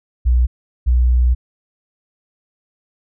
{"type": "tone pair in turn", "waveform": "sine", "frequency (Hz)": [61.1, 61.43], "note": ["B1", "B1"], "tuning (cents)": [-18, -9], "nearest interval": "unison", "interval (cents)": 9, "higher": "second", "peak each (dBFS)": -10, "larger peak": "neither", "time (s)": [[0.25, 0.47], [0.86, 1.35]], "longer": "second", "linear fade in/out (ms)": 20, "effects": []}